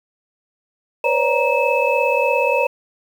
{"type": "tone cluster", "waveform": "sine", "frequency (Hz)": [494.8, 538, 575, 938, 2602], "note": ["B4", "C5", "D5", "A#5", "E7"], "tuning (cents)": [3, 48, -37, 11, -23], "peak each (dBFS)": -21, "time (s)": [1.04, 2.67], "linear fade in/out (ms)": 5, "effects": ["7-bit"]}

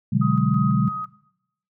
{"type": "chord", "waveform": "sine", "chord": "G# half-diminished seventh", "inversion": "first", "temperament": "equal with one note detuned", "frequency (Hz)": [124.91, 146.83, 185, 207.7], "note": ["B2", "D3", "F#3", "G#3"], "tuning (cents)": [20, 0, 0, 0], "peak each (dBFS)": -22, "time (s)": [0.12, 0.89], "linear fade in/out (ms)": 10}
{"type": "tone with tremolo", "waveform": "sine", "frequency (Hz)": 1256, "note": "D#6", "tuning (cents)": 16, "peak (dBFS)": -26, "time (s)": [0.21, 1.06], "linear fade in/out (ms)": 10, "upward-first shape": "square", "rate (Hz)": 3, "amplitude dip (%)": 30}
{"effects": ["noise-tail reverb RT60 0.8 s tail -19 dB re dry"]}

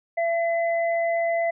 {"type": "tone pair together", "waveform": "sine", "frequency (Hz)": [673.8, 2022], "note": ["E5", "B6"], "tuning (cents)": [38, 40], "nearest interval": "octave + perfect fifth", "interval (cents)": 1902, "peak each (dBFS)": [-21, -30], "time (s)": [0.17, 1.51], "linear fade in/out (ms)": 10, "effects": []}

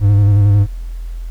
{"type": "tone with vibrato", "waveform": "triangle", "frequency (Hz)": 101.5, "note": "G#2", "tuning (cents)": -39, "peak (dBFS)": -5, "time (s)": [0, 0.67], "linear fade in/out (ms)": 50, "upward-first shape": "square", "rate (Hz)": 11, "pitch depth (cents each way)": 30, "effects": ["added 42 Hz sine -22 dBFS peak until 1.3 s", "pink hiss -49 dBFS RMS until 1.3 s"]}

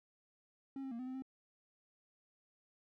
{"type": "tone with pitch steps", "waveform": "triangle", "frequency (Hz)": [271, 266.8, 232.7, 254.3, 258.6, 263.9], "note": ["C#4", "C4", "A#3", "C4", "C4", "C4"], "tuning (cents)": [-39, 34, -3, -49, -20, 15], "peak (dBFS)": -39, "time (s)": [0.76, 1.222], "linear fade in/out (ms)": 2, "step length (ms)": 77, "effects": []}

